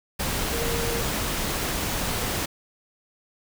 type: tone in noise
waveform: sine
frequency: 466.2 Hz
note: A#4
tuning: in tune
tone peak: -30 dBFS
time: 0.52-1.01 s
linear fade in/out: 10 ms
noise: pink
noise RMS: -27 dBFS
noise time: 0.19-2.46 s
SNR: -6 dB
effects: none